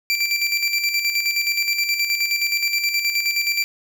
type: tone with tremolo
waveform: 25% pulse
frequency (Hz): 2349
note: D7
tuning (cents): 0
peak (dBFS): -13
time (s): 0.1-3.64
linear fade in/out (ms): 0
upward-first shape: square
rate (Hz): 9.5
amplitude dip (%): 50
effects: none